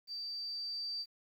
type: tone with level ramp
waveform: sine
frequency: 4652 Hz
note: D8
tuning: 17 cents flat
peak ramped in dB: -39 to -36 dBFS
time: 0.07-1.06 s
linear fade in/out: 50 ms
effects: 11-bit

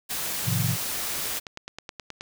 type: noise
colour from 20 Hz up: white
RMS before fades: -30 dBFS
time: 0.09-1.4 s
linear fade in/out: 20 ms
type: chord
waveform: sine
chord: F dominant seventh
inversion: first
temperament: equal with one note detuned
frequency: 107.55 / 130.81 / 155.56 / 174.61 Hz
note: A2 / C3 / Eb3 / F3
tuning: -39 / 0 / 0 / 0 cents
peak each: -27 / -27 / -32 / -30 dBFS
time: 0.44-0.77 s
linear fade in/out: 50 ms
type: click train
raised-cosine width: 0.2 ms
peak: -19 dBFS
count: 11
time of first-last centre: 1.15-2.209 s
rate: 9.44 Hz
effects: none

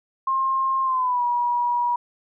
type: tone with pitch glide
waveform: sine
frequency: 1064 to 964.5 Hz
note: C6 to B5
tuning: +29 to -41 cents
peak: -19 dBFS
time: 0.27-1.96 s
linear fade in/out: 5 ms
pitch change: -170 cents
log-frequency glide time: 0.83-1.24 s
effects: none

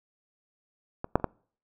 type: clicks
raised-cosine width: 1 ms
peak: -19 / -6 / -28 / -11 dBFS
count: 4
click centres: 1.044 / 1.156 / 1.199 / 1.243 s
effects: noise-tail reverb RT60 0.5 s tail -26 dB re dry

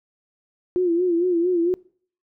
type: tone with vibrato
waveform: sine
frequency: 350 Hz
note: F4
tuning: 4 cents sharp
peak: -17 dBFS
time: 0.76-1.74 s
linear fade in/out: 0 ms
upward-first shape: sine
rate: 4.4 Hz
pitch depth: 84 cents each way
effects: noise-tail reverb RT60 0.5 s tail -24 dB re dry

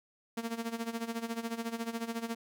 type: tone with tremolo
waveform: sawtooth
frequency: 230 Hz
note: A#3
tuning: 23 cents flat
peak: -28 dBFS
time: 0.37-2.35 s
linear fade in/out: 5 ms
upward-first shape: sine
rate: 14 Hz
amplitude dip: 80%
effects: none

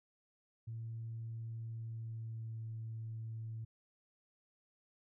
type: tone with pitch glide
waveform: sine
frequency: 113.8 to 112.17 Hz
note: A#2 to A2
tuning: -41 to +34 cents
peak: -40 dBFS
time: 0.67-3.65 s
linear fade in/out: 10 ms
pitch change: -25 cents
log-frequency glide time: 1.73-2.57 s
effects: tanh soft clip ceiling -36 dBFS

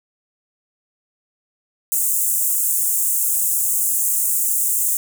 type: high-pass noise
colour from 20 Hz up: pink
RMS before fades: -19 dBFS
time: 1.92-4.97 s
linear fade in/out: 0 ms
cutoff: 7300 Hz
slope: 48 dB/octave
effects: none

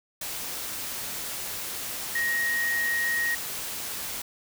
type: tone in noise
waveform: sine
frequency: 1879 Hz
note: A#6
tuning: 13 cents sharp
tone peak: -24 dBFS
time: 2.15-3.35 s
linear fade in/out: 5 ms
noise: white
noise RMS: -34 dBFS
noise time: 0.21-4.22 s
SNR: +7 dB
effects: none

